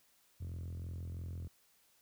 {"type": "tone with band-pass filter", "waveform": "5% pulse", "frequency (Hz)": 43, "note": "F1", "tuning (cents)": -26, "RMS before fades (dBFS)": -43, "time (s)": [0.4, 1.48], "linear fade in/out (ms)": 10, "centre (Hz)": 95, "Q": 8.7, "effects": ["white hiss -70 dBFS RMS until 2.01 s"]}